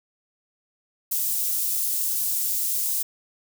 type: high-pass noise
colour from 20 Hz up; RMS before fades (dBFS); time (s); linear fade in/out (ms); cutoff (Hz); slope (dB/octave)
white; -25; 1.11-3.03; 10; 8100; 12
effects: none